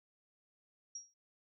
sine tone with exponential decay, 5660 Hz, F8, 22 cents sharp, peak -39 dBFS, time 0.95-1.14 s, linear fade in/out 5 ms, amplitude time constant 40 ms, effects none

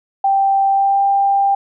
sine tone with pitch glide, 784 to 793.1 Hz, G5 to G5, 0 to +20 cents, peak -11 dBFS, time 0.24-1.55 s, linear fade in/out 5 ms, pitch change +20 cents, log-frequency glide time 0.7-1.02 s, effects none

